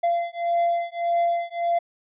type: beating tone pair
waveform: triangle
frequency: 686 / 687.7 Hz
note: F5 / F5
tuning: -31 / -27 cents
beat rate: 1.7 Hz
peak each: -22 dBFS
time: 0.03-1.79 s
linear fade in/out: 10 ms
effects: resampled to 8000 Hz